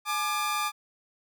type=tone pair together; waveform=sawtooth; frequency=844.5 / 1195 Hz; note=G#5 / D6; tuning=+29 / +30 cents; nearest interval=tritone; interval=601 cents; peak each=-29 / -24 dBFS; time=0.05-0.72 s; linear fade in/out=50 ms; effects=none